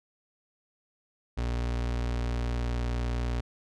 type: tone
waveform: 35% pulse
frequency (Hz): 59.7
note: A#1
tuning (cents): +42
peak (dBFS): -26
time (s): 1.37-3.41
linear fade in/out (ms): 10
effects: low-pass 6000 Hz 12 dB/octave